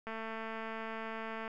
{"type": "click train", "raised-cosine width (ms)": 0.5, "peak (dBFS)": -27, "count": 315, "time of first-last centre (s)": [0.07, 1.478], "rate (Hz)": 223, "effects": []}